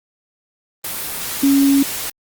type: tone in noise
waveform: sine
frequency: 277.2 Hz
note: C#4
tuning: in tune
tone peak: -10 dBFS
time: 1.43-1.83 s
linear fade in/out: 5 ms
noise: white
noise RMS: -25 dBFS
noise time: 0.84-2.1 s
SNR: +12 dB
effects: Opus 24 kbps